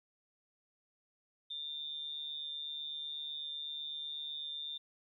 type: tone with amplitude modulation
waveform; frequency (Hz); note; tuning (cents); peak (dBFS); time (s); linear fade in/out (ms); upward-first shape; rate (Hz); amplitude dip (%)
sine; 3601; A7; +39; -36; 1.5-4.78; 10; sine; 148; 70
effects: 13-bit